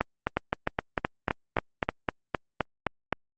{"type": "two click trains", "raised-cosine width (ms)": 0.5, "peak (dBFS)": [-9, -9], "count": [13, 6], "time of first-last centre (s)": [[0.01, 3.127], [0.37, 1.89]], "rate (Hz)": [3.85, 3.29], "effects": ["Opus 24 kbps"]}